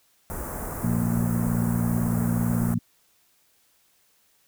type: band-stop noise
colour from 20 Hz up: pink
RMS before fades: -33 dBFS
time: 0.3-2.74 s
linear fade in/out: 0 ms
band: 1500 to 8500 Hz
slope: 24 dB/octave
type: harmonic tone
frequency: 58.1 Hz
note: A#1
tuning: 5 cents flat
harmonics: 2 / 3 / 4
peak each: -26 / -26 / -26 dBFS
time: 0.83-2.79 s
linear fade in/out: 10 ms
effects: white hiss -64 dBFS RMS until 4.47 s